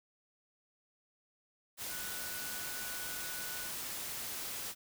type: tone in noise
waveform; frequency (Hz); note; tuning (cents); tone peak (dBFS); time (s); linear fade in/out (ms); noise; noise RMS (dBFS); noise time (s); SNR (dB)
sine; 1478; F#6; -2; -47; 1.88-3.71; 50; white; -41; 1.77-4.75; -9
effects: none